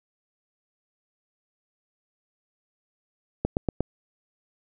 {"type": "click train", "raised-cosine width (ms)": 2, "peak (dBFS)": -10, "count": 4, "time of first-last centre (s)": [3.45, 3.806], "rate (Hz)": 8.42, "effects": []}